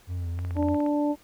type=tone with vibrato; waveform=triangle; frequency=87.31 Hz; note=F2; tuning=in tune; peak=-26 dBFS; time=0.07-0.78 s; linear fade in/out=50 ms; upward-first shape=triangle; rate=3.3 Hz; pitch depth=56 cents each way
type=click train; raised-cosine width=0.5 ms; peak=-27 dBFS; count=9; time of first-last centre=0.39-0.863 s; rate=16.9 Hz
type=harmonic tone; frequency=293.7 Hz; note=D4; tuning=in tune; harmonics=1 / 2 / 3; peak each=-23 / -29 / -33 dBFS; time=0.55-1.16 s; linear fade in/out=50 ms
effects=pink hiss -57 dBFS RMS until 1.23 s